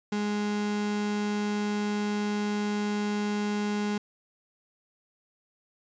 35% pulse tone, 207.7 Hz, G#3, in tune, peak -25 dBFS, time 0.12-3.98 s, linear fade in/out 5 ms, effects resampled to 16000 Hz

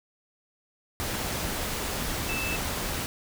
sine tone in noise, 2637 Hz, E7, in tune, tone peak -31 dBFS, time 2.29-2.56 s, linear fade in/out 0 ms, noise pink, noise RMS -31 dBFS, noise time 1-3.06 s, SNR -3 dB, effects none

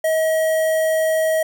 square tone with notch filter, 637 Hz, D#5, 41 cents sharp, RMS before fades -18 dBFS, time 0.04-1.43 s, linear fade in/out 5 ms, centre 4100 Hz, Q 0.72, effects none

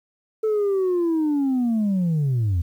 sine linear sweep, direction down, 441.3 to 80.1 Hz, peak -16 dBFS, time 0.43-2.62 s, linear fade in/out 10 ms, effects tanh soft clip ceiling -17 dBFS + 9-bit

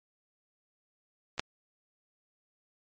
clicks, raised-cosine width 0.2 ms, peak -25 / -10 dBFS, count 2, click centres 1.38 / 1.395 s, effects low-pass 7000 Hz 12 dB/octave + MP3 64 kbps

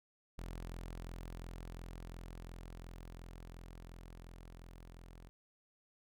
sawtooth tone with level ramp, 42.83 Hz, F1, 33 cents flat, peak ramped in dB -39 to -49 dBFS, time 0.38-5.29 s, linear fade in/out 0 ms, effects none

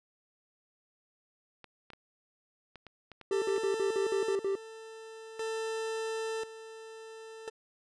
clicks, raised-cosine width 0.3 ms, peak -32 dBFS, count 9, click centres 1.643 / 1.903 / 1.934 / 2.757 / 2.867 / 3.117 / 3.213 / 3.491 / 3.563 s
40% pulse tone with tremolo, 445.1 Hz, A4, 20 cents sharp, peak -32 dBFS, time 3.31-7.5 s, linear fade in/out 20 ms, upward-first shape square, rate 0.48 Hz, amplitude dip 75%
triangle tone bursts, 392 Hz, G4, in tune, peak -26 dBFS, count 8, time 3.31-4.554 s, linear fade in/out 2 ms, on 110 ms, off 52 ms
effects resampled to 22050 Hz

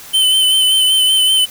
square tone with vibrato, 3055 Hz, G7, 45 cents flat, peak -10 dBFS, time 0.13-1.46 s, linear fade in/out 20 ms, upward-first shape sine, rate 5.2 Hz, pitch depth 27 cents each way, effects white hiss -35 dBFS RMS until 1.5 s

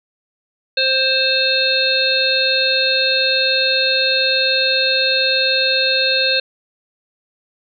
harmonic tone, 527 Hz, C5, 12 cents sharp, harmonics 1 / 3 / 5 / 7 / 8, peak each -21 / -22 / -20 / -20 / -18 dBFS, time 0.77-6.4 s, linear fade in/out 5 ms, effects none

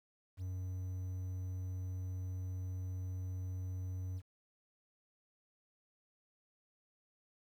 triangle tone with quantisation, 92.5 Hz, F#2, in tune, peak -36 dBFS, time 0.37-4.22 s, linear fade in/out 50 ms, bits 11, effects none

